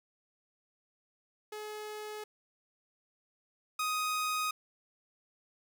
sawtooth tone pair in turn, 424.6 / 1250.5 Hz, G#4 / D#6, +38 / +8 cents, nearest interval octave + perfect fifth, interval 1870 cents, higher second, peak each -36 / -27 dBFS, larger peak second, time 1.52-2.24 / 3.79-4.51 s, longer neither, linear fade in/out 5 ms, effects none

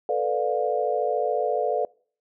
sine chord, B half-diminished seventh, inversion third, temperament equal with one note detuned, 440 / 493.9 / 587.3 / 708.6 Hz, A4 / B4 / D5 / F5, 0 / 0 / 0 / +25 cents, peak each -27 dBFS, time 0.09-1.85 s, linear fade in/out 2 ms, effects noise-tail reverb RT60 0.5 s tail -26 dB re dry

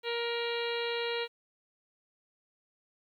harmonic tone with a mistuned harmonic, 470.1 Hz, A#4, 15 cents sharp, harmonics 1 / 2 / 3 / 4 / 5 / 6 / 7 / 8 / 9, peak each -33 / -41 / -43 / -42 / -41 / -41 / -44 / -42 / -46 dBFS, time 0.03-1.28 s, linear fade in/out 50 ms, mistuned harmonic 8, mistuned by +66 cents, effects 11-bit

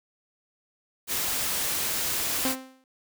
white noise, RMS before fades -28 dBFS, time 1.07-2.56 s, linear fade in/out 50 ms
sawtooth tone with exponential decay, 261.6 Hz, C4, in tune, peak -20 dBFS, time 2.45-2.84 s, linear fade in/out 0 ms, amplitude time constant 84 ms
effects none

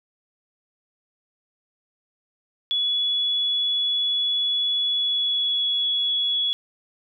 sine tone with pitch glide, 3397 to 3374 Hz, G#7 to G#7, +38 to +27 cents, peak -20 dBFS, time 2.71-6.53 s, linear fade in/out 0 ms, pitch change -11 cents, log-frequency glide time 4.86-5.69 s, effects none

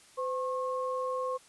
sine tone pair together, 511 / 1082.8 Hz, C5 / C#6, -41 / -41 cents, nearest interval octave + minor second, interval 1300 cents, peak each -32 / -34 dBFS, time 0.17-1.38 s, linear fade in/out 20 ms, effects white hiss -58 dBFS RMS until 1.48 s + resampled to 24000 Hz

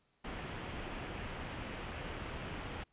pink low-pass noise, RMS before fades -43 dBFS, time 0.24-2.84 s, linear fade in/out 10 ms, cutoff 3300 Hz, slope 48 dB/octave, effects pink hiss -75 dBFS RMS until 2.92 s + resampled to 8000 Hz

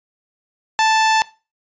sawtooth tone, 880 Hz, A5, in tune, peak -9 dBFS, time 0.79-1.22 s, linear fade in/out 0 ms, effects noise-tail reverb RT60 0.3 s tail -19 dB re dry + resampled to 16000 Hz

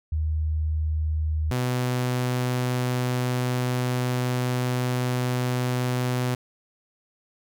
sine / sawtooth tone pair in turn, 77.78 / 125.16 Hz, D#2 / B2, 0 / +24 cents, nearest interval minor sixth, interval 824 cents, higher second, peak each -22 / -19 dBFS, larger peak second, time 0.12-1.51 / 1.51-6.35 s, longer second, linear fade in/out 5 ms, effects none

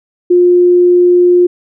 sine tone, 355.1 Hz, F4, 29 cents sharp, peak -4 dBFS, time 0.3-1.47 s, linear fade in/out 10 ms, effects none

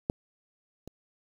clicks, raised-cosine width 2 ms, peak -13 / -29 dBFS, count 2, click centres 0.099 / 0.876 s, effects 8-bit

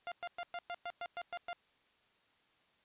sawtooth tone bursts, 698.5 Hz, F5, in tune, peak -35 dBFS, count 10, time 0.07-1.53 s, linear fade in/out 0 ms, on 47 ms, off 110 ms, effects white hiss -71 dBFS RMS until 2.84 s + resampled to 8000 Hz

